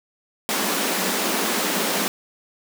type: high-pass noise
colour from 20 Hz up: pink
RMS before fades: -23 dBFS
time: 0.49-2.08 s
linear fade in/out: 0 ms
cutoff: 180 Hz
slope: 96 dB/octave
effects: none